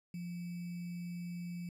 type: tone with sample-and-hold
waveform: sine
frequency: 174.61 Hz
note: F3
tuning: in tune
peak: -39 dBFS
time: 0.14-1.69 s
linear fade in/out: 2 ms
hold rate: 2450 Hz
effects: resampled to 32000 Hz